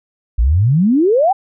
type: exponential sweep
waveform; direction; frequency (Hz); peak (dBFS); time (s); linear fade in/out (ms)
sine; up; 51.91 to 815; -9; 0.38-1.33; 10
effects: none